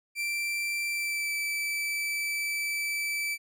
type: tone with pitch glide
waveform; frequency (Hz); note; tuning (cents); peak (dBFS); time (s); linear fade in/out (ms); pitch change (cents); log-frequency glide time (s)
40% pulse; 2349 to 2318; D7 to D7; 0 to -23; -28; 0.15-3.38; 50; -23; 0.89-1.32
effects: none